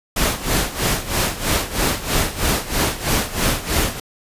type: noise with tremolo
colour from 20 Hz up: pink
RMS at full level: -17 dBFS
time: 0.16-4 s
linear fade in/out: 5 ms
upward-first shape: sine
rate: 3.1 Hz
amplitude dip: 80%
effects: resampled to 32000 Hz